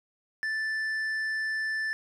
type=tone with tanh clipping; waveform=sine; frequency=1760 Hz; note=A6; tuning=in tune; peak=-29 dBFS; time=0.43-1.93 s; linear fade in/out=0 ms; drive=6 dB; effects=none